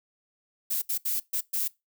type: noise bursts at uneven times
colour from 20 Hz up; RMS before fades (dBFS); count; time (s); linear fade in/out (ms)
violet; -28; 5; 0.7-0.82 / 0.89-0.98 / 1.05-1.2 / 1.33-1.41 / 1.53-1.68; 10
effects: noise-tail reverb RT60 0.2 s tail -21 dB re dry